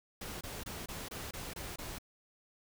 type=noise bursts; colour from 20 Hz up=pink; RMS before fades=-43 dBFS; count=8; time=0.21-1.985 s; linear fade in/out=5 ms; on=200 ms; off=25 ms; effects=none